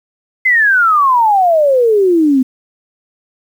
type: exponential sweep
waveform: sine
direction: down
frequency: 2093 to 252.2 Hz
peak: -7 dBFS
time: 0.45-2.43 s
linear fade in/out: 10 ms
effects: 7-bit